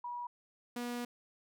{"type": "tone pair in turn", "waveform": ["sine", "sawtooth"], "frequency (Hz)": [967, 241.8], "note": ["B5", "B3"], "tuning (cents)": [-37, -36], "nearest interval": "2 octaves", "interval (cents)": 2399, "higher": "first", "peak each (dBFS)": [-38, -33], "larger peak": "second", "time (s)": [[0.04, 0.27], [0.76, 1.05]], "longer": "second", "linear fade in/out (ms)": 5, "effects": []}